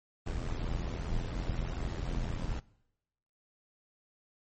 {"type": "noise with amplitude modulation", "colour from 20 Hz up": "brown", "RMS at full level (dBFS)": -31, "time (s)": [0.26, 2.6], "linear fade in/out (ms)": 10, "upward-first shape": "sine", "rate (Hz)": 84.3, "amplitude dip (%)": 70, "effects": ["noise-tail reverb RT60 0.9 s tail -23 dB re dry", "MP3 32 kbps"]}